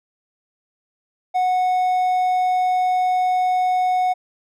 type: tone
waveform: triangle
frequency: 735 Hz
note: F#5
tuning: 12 cents flat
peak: -14 dBFS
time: 1.34-4.14 s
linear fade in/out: 20 ms
effects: none